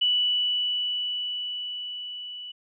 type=tone with level ramp; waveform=sine; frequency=2960 Hz; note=F#7; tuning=in tune; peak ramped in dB=-19 to -36 dBFS; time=0.01-2.52 s; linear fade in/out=10 ms; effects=none